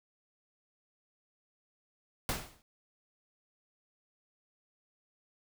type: noise with exponential decay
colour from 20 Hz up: pink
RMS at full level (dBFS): -30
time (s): 2.29-2.62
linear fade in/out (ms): 1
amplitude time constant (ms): 70
effects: none